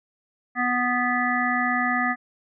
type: harmonic tone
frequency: 246.9 Hz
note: B3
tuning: in tune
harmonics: 1 / 3 / 5 / 7 / 8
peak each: -27 / -27 / -27 / -27 / -27 dBFS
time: 0.55-2.16 s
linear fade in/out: 50 ms
effects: none